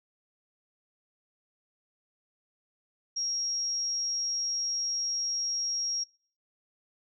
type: tone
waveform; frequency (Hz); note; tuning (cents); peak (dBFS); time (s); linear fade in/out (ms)
sine; 5600; F8; +4; -29; 3.16-6.04; 10
effects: noise-tail reverb RT60 0.4 s tail -20 dB re dry